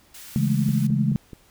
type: high-pass noise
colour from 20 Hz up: white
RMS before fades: -42 dBFS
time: 0.14-0.87 s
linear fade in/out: 5 ms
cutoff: 1200 Hz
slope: 12 dB/octave
type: chord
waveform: sine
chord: A major seventh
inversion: first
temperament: equal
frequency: 138.59 / 164.81 / 207.7 / 220 Hz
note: C#3 / E3 / G#3 / A3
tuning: 0 / 0 / 0 / 0 cents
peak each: -22 / -26 / -23 / -27 dBFS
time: 0.36-1.16 s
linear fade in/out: 0 ms
type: click train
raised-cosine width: 3 ms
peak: -25 dBFS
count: 4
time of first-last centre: 0.69-1.332 s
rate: 4.67 Hz
effects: pink hiss -57 dBFS RMS until 1.5 s